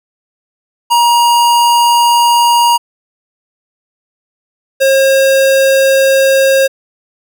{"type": "tone pair in turn", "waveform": "square", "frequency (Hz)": [948, 538.4], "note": ["A#5", "C5"], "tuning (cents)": [29, 49], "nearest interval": "minor seventh", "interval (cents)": 980, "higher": "first", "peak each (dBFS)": -7, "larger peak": "neither", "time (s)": [[0.9, 2.78], [4.8, 6.68]], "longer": "neither", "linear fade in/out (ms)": 20, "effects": []}